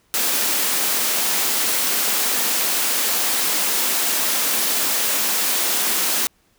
white high-pass noise, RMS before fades -20 dBFS, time 0.14-6.27 s, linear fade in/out 0 ms, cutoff 190 Hz, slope 48 dB/octave, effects pink hiss -61 dBFS RMS until 6.58 s

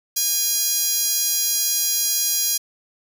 10% pulse tone with high-pass filter, 818 Hz, G#5, 26 cents flat, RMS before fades -21 dBFS, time 0.16-2.58 s, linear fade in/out 10 ms, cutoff 7200 Hz, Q 2.6, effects none

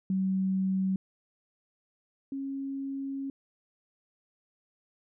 sine tone pair in turn, 190 / 273.1 Hz, F#3 / C#4, +46 / -26 cents, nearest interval tritone, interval 628 cents, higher second, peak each -25 / -32 dBFS, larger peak first, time 0.1-0.96 / 2.32-3.3 s, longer second, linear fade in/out 2 ms, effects none

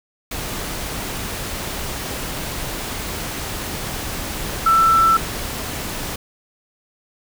sine tone in noise, 1332 Hz, E6, 18 cents sharp, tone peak -11 dBFS, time 4.66-5.17 s, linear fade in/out 5 ms, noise pink, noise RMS -27 dBFS, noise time 0.31-6.16 s, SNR +13 dB, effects none

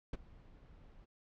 brown noise with ADSR envelope, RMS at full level -34 dBFS, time 0.13-1.06 s, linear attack 4 ms, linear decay 25 ms, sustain -24 dB, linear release 22 ms, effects low-pass 4000 Hz 12 dB/octave

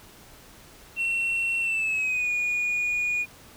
sine tone with pitch glide, 2716 to 2448 Hz, F7 to D#7, -49 to -29 cents, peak -21 dBFS, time 0.96-3.26 s, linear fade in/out 50 ms, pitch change -180 cents, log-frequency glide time 1.6-2.3 s, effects tanh soft clip ceiling -22 dBFS + pink hiss -50 dBFS RMS until 3.56 s

